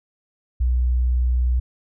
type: tone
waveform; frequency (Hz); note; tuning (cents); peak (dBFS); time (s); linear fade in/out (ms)
sine; 61.74; B1; 0; -16; 0.6-1.6; 10
effects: none